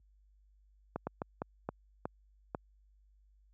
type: slowing click train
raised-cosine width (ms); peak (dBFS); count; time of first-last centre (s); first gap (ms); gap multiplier
1; -21; 7; 0.96-2.548; 110; 1.35
effects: added 50 Hz sine -54 dBFS peak until 3.53 s + high-pass 80 Hz 12 dB/octave